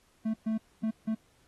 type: tone bursts at uneven times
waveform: triangle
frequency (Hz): 220.4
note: A3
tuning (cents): +3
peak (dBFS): -25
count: 4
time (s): 0.25-0.34 / 0.46-0.58 / 0.83-0.91 / 1.07-1.15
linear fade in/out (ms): 10
effects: pink hiss -67 dBFS RMS until 1.47 s + AAC 32 kbps